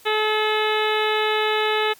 harmonic tone with a mistuned harmonic, 429.8 Hz, A4, 41 cents flat, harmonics 1 / 2 / 3 / 4 / 5 / 6 / 7 / 8 / 9, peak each -22 / -25 / -27 / -28 / -29 / -30 / -30 / -31 / -32 dBFS, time 0.05-1.94 s, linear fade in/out 20 ms, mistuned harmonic 8, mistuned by +33 cents, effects white hiss -50 dBFS RMS until 1.99 s + MP3 96 kbps

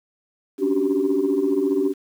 sine tone cluster, 276.1 / 291 / 367.3 / 388.3 Hz, C#4 / D4 / F#4 / G4, -7 / -16 / -13 / -16 cents, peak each -24 / -22 / -27 / -20 dBFS, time 0.58-1.94 s, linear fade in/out 50 ms, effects tanh soft clip ceiling -11 dBFS + 8-bit

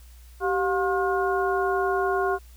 harmonic tone with a mistuned harmonic, 357.9 Hz, F4, 42 cents sharp, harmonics 1 / 2 / 3 / 4, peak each -24 / -27 / -29 / -30 dBFS, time 0.4-2.39 s, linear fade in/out 50 ms, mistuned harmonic 1, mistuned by +140 cents, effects added 60 Hz sine -45 dBFS peak until 2.56 s + white hiss -57 dBFS RMS until 2.56 s

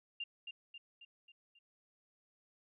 sine tone with echo, 2794 Hz, F7, in tune, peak -38 dBFS, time 0.2-0.24 s, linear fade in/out 5 ms, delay 270 ms, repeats 5, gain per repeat -5 dB, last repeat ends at 1.59 s, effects none

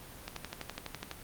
click train, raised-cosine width 0.2 ms, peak -20 dBFS, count 11, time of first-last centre 0.28-1.113 s, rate 12 Hz, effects pink hiss -49 dBFS RMS until 1.23 s + Opus 32 kbps

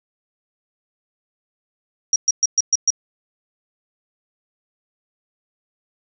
sine tone bursts, 5680 Hz, F8, 28 cents sharp, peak -12 dBFS, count 6, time 2.13-2.904 s, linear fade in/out 2 ms, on 29 ms, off 120 ms, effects none

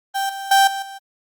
35% pulse tone with level steps, 784 Hz, G5, in tune, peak -18 / -26 / -9 / -22 / -31 dBFS, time 0.14-0.99 s, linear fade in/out 20 ms, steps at 0.29 / 0.51 / 0.67 / 0.82 s, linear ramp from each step 5 ms, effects Opus 24 kbps

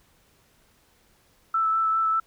sine tone with vibrato, 1318.5 Hz, E6, in tune, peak -20 dBFS, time 1.54-2.2 s, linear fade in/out 5 ms, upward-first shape sine, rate 5 Hz, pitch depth 12 cents each way, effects pink hiss -62 dBFS RMS until 2.26 s

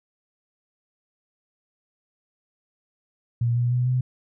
sine tone with pitch steps, 118.5 / 121.2 / 123.96 / 126.79 Hz, A#2 / B2 / B2 / B2, +29 / -32 / +7 / +46 cents, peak -19 dBFS, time 3.41-4.01 s, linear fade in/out 5 ms, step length 150 ms, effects none

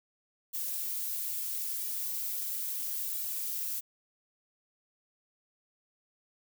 violet noise with flanger, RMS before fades -35 dBFS, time 0.53-3.81 s, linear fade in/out 20 ms, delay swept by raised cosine 1.9 to 6.3 ms, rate 0.75 Hz, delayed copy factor -0.85, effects none

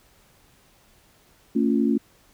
sine chord, A augmented, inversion none, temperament equal with one note detuned, 225 / 277.2 / 349.2 Hz, A3 / C#4 / E#4, +39 / 0 / 0 cents, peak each -21 / -22 / -26 dBFS, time 1.55-1.98 s, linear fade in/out 10 ms, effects pink hiss -58 dBFS RMS until 2.33 s

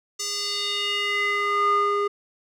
square tone with band-pass filter sweep, 407.8 Hz, G#4, 32 cents flat, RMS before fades -24 dBFS, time 0.19-2.08 s, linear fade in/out 10 ms, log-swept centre 6300 to 820 Hz, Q 3.1, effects none

